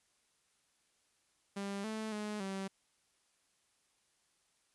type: tone with pitch steps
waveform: sawtooth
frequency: 198.9 / 218.5 / 210.6 / 193.3 Hz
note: G3 / A3 / G#3 / G3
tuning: +25 / -12 / +24 / -24 cents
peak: -34 dBFS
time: 1.56-2.68 s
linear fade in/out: 10 ms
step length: 280 ms
effects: white hiss -75 dBFS RMS until 4.74 s + resampled to 24000 Hz